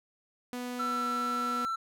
sawtooth tone with pitch glide, 246.9 to 244.2 Hz, B3 to B3, 0 to -19 cents, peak -31 dBFS, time 0.53-1.65 s, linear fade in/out 0 ms, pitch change -19 cents, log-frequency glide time 0.79-1.06 s
triangle tone, 1339 Hz, E6, 27 cents sharp, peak -28 dBFS, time 0.79-1.76 s, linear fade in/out 10 ms
effects none

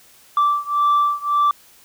sine beating tone pair, 1167 / 1168.8 Hz, D6 / D6, -11 / -9 cents, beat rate 1.8 Hz, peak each -16 / -17 dBFS, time 0.37-1.51 s, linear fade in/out 2 ms, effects tanh soft clip ceiling -11 dBFS + white hiss -50 dBFS RMS until 1.84 s

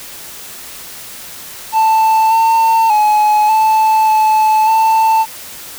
triangle tone with pitch steps, 884 / 901 / 847 / 875 / 868 / 888 Hz, A5 / A5 / G#5 / A5 / A5 / A5, +8 / +41 / +34 / -10 / -24 / +16 cents, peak -6 dBFS, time 1.72-5.26 s, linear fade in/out 50 ms, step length 590 ms, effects white hiss -31 dBFS RMS until 5.78 s

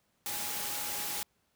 sine tone in noise, 829 Hz, G#5, 3 cents flat, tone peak -46 dBFS, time 0.26-1.23 s, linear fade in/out 0 ms, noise white, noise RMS -36 dBFS, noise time 0.26-1.23 s, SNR -13 dB, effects pink hiss -74 dBFS RMS until 1.55 s + high-pass 60 Hz 12 dB/octave

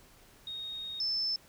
sine tone pair in turn, 3729 / 5274 Hz, A#7 / E8, 0 / 0 cents, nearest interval tritone, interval 600 cents, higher second, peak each -37 / -29 dBFS, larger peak second, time 0.47-1 / 1-1.36 s, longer first, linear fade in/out 2 ms, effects pink hiss -59 dBFS RMS until 1.48 s

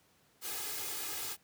white noise with comb filter, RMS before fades -39 dBFS, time 0.41-1.37 s, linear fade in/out 50 ms, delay 2.4 ms, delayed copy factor +0.95, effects pink hiss -68 dBFS RMS until 1.43 s + high-pass 100 Hz 12 dB/octave

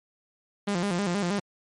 sawtooth tone with vibrato, 188.1 Hz, F#3, 29 cents sharp, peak -21 dBFS, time 0.67-1.4 s, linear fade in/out 10 ms, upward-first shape square, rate 6.3 Hz, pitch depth 130 cents each way, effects low-pass 11000 Hz 12 dB/octave + MP3 48 kbps

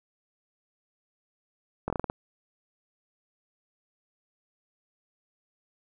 slowing click train, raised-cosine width 1 ms, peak -15 dBFS, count 7, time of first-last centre 1.88-2.099 s, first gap 21 ms, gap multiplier 1.22, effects none

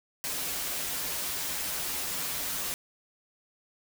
white noise with comb filter, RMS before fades -33 dBFS, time 0.24-2.74 s, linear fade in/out 0 ms, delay 9.1 ms, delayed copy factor -0.75, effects none

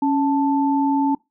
sine tone pair together, 277.2 / 880 Hz, C#4 / A5, 0 / 0 cents, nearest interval octave + minor sixth, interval 2000 cents, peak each -17 / -21 dBFS, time 0.02-1.15 s, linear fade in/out 5 ms, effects noise-tail reverb RT60 0.2 s tail -23 dB re dry

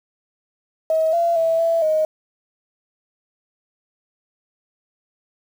sine tone with pitch steps, 639 / 680 / 656 / 664 / 624 Hz, D#5 / F5 / E5 / E5 / D#5, +46 / -46 / -9 / +12 / +5 cents, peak -15 dBFS, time 0.9-2.05 s, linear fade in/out 2 ms, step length 230 ms, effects 7-bit

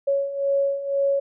sine beating tone pair, 554.4 / 556.4 Hz, C#5 / C#5, 0 / +6 cents, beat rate 2 Hz, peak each -26 / -21 dBFS, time 0.07-1.2 s, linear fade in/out 10 ms, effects none

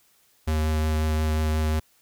square tone with vibrato, 77.78 Hz, D#2, in tune, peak -22 dBFS, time 0.47-1.8 s, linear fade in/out 10 ms, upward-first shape triangle, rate 5.6 Hz, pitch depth 12 cents each way, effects white hiss -62 dBFS RMS until 2.01 s

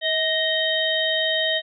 harmonic tone with a mistuned harmonic, 622.3 Hz, D#5, in tune, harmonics 1 / 3 / 5 / 6, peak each -25 / -25 / -25 / -25 dBFS, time 0.01-1.62 s, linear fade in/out 50 ms, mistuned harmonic 1, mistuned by +41 cents, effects none

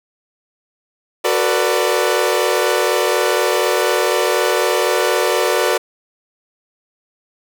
sawtooth chord, B minor seventh, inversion second, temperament equal with one note detuned, 370 / 449.8 / 493.9 / 587.3 Hz, F#4 / A4 / B4 / D5, 0 / +38 / 0 / 0 cents, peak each -16 dBFS, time 1.24-5.78 s, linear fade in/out 10 ms, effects none

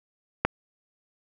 click, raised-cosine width 0.5 ms, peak -5 dBFS, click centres 0.45 s, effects none

